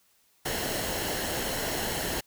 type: noise with comb filter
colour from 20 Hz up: pink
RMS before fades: -31 dBFS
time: 0.45-2.21 s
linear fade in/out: 10 ms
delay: 0.83 ms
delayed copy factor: -0.5
effects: white hiss -66 dBFS RMS until 2.26 s